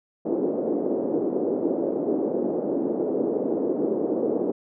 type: band-pass noise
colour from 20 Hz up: pink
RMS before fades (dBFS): -25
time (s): 0.25-4.52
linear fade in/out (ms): 10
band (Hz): 280 to 490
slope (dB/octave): 24
effects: none